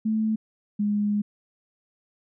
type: tone pair in turn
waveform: sine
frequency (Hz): 218.5 / 207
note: A3 / G#3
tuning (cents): -12 / -5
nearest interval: minor second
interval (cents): 93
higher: first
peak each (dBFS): -21 / -21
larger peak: neither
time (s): 0.05-0.36 / 0.79-1.22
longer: second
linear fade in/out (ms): 10
effects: none